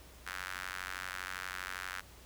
sawtooth tone with high-pass filter, 92.5 Hz, F#2, in tune, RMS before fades -42 dBFS, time 0.26-2.01 s, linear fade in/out 10 ms, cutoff 1500 Hz, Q 2.7, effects added 60 Hz sine -57 dBFS peak until 2.25 s + pink hiss -57 dBFS RMS until 2.25 s

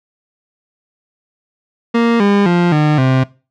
30% pulse tone with pitch steps, 233.1 / 201.8 / 174.63 / 151.15 / 130.82 Hz, A#3 / G#3 / F3 / D#3 / C3, 0 / -49 / 0 / -50 / 0 cents, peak -7 dBFS, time 1.94-3.24 s, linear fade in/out 10 ms, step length 260 ms, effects noise-tail reverb RT60 0.3 s tail -20 dB re dry + low-pass 3000 Hz 12 dB/octave

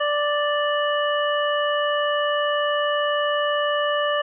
harmonic tone, 587.3 Hz, D5, in tune, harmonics 1 / 2 / 3 / 5, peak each -22 / -25 / -27 / -29 dBFS, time 0-4.22 s, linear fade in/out 10 ms, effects none

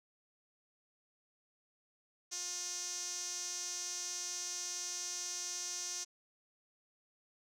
sawtooth tone with band-pass filter, 355.7 Hz, F4, 32 cents sharp, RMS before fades -41 dBFS, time 2.31-6.05 s, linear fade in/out 20 ms, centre 6100 Hz, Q 5.9, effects none

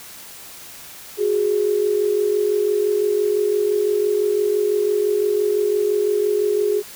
sine tone pair together, 370 / 415.9 Hz, F#4 / G#4, 0 / +2 cents, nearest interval major second, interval 202 cents, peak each -22 / -17 dBFS, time 1.17-6.83 s, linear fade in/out 50 ms, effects white hiss -39 dBFS RMS until 6.95 s

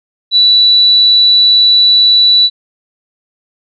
sine tone, 3951 Hz, B7, in tune, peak -4 dBFS, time 0.31-2.5 s, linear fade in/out 50 ms, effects none

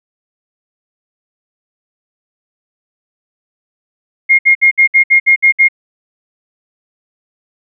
sine tone bursts, 2137 Hz, C7, 36 cents sharp, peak -4 dBFS, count 9, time 4.29-5.686 s, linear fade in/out 20 ms, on 100 ms, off 62 ms, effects none

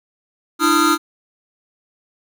square tone cluster, 299.5 / 333.9 / 1244 / 1373 Hz, D4 / E4 / D#6 / F6, +34 / +22 / -1 / -30 cents, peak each -19 dBFS, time 0.59-0.98 s, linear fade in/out 50 ms, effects none

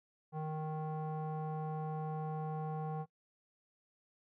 square tone with low-pass filter, 155.56 Hz, D#3, in tune, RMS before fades -39 dBFS, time 0.32-3.06 s, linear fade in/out 50 ms, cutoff 860 Hz, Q 3.2, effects noise-tail reverb RT60 0.1 s tail -20 dB re dry

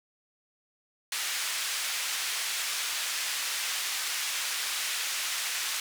pink band-pass noise, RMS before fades -32 dBFS, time 1.12-5.8 s, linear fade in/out 2 ms, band 1900 to 11000 Hz, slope 12 dB/octave, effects none

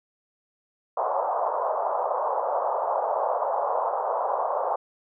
pink band-pass noise, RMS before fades -26 dBFS, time 0.97-4.76 s, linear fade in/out 5 ms, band 520 to 1100 Hz, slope 48 dB/octave, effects none

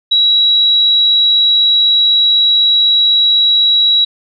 sine tone, 3884 Hz, B7, 30 cents flat, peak -7 dBFS, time 0.11-4.05 s, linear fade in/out 10 ms, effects none

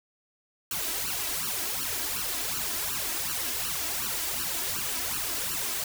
white noise with flanger, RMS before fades -31 dBFS, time 0.71-5.84 s, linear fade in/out 2 ms, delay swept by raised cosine 0.69 to 3.09 ms, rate 2.7 Hz, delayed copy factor +0.95, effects none

